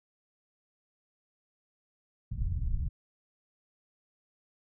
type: low-pass noise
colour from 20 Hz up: pink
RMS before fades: -31 dBFS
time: 2.31-2.89 s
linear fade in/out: 10 ms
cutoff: 120 Hz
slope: 24 dB/octave
effects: none